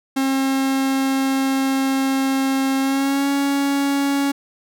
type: tone with pitch glide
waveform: 45% pulse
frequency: 268.5 to 279.4 Hz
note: C4 to C#4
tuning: +45 to +14 cents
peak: -17 dBFS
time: 0.16-4.32 s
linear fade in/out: 10 ms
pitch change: +69 cents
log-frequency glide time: 2.79-3.29 s
effects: none